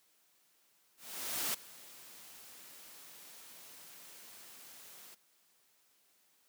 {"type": "noise with ADSR envelope", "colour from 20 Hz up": "white", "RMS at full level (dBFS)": -34, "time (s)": [0.97, 5.15], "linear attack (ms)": 570, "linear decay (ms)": 7, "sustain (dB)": -20, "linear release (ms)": 11, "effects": ["white hiss -71 dBFS RMS until 6.48 s", "high-pass 150 Hz 12 dB/octave"]}